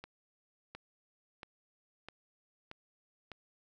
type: accelerating click train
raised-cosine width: 0.3 ms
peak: -29 dBFS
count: 6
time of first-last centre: 0.04-3.317 s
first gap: 710 ms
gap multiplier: 0.96
effects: none